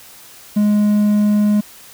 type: tone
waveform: triangle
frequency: 208.5 Hz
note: G#3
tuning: 7 cents sharp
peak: -9 dBFS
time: 0.56-1.61 s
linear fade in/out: 10 ms
effects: white hiss -41 dBFS RMS until 1.93 s